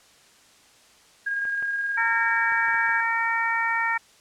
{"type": "tone with tremolo", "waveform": "sine", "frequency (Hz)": 1627, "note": "G#6", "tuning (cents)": -36, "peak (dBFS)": -23, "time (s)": [1.26, 3.01], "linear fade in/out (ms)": 10, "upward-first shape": "square", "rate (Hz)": 19, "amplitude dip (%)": 25}
{"type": "clicks", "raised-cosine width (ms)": 0.5, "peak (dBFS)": -27, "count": 6, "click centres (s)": [1.453, 1.625, 2.521, 2.684, 2.744, 2.892]}
{"type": "harmonic tone", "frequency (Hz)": 458, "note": "A#4", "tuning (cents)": -31, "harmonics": [2, 3, 4, 5], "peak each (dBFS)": [-27, -29, -25, -29], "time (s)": [1.97, 3.98], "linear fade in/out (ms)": 10}
{"effects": ["white hiss -55 dBFS RMS until 4.2 s", "low-pass 8000 Hz 12 dB/octave"]}